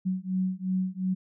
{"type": "beating tone pair", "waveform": "sine", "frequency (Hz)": [185, 187.8], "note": ["F#3", "F#3"], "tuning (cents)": [0, 26], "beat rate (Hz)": 2.8, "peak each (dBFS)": -29, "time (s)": [0.05, 1.15], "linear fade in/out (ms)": 20, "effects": []}